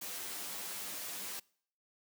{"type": "noise with comb filter", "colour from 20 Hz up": "white", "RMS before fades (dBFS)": -42, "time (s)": [0.01, 1.4], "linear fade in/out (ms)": 10, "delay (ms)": 10, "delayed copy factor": 0.5, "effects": ["noise-tail reverb RT60 0.6 s tail -25 dB re dry", "high-pass 150 Hz 12 dB/octave"]}